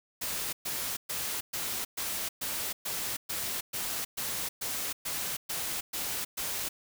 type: noise bursts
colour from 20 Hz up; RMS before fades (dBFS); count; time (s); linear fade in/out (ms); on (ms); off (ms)
white; -34; 15; 0.21-6.69; 10; 320; 120
effects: none